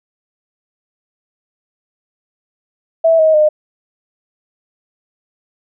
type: tone with pitch steps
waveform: sine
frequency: 655 / 632 / 609.7 Hz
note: E5 / D#5 / D#5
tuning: -11 / +27 / -35 cents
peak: -7 dBFS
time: 3.04-3.49 s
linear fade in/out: 10 ms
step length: 150 ms
effects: none